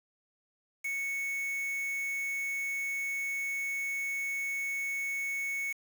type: tone with quantisation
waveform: triangle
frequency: 2215 Hz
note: C#7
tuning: 2 cents flat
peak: -30 dBFS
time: 0.84-5.73 s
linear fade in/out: 10 ms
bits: 7
effects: none